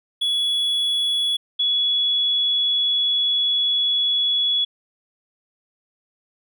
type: tone pair in turn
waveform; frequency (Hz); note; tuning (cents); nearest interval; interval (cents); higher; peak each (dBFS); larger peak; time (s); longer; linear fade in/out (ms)
triangle / sine; 3385 / 3385; G#7 / G#7; +32 / +32; unison; 0; neither; -17; neither; 0.21-1.37 / 1.59-4.65; second; 10
effects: none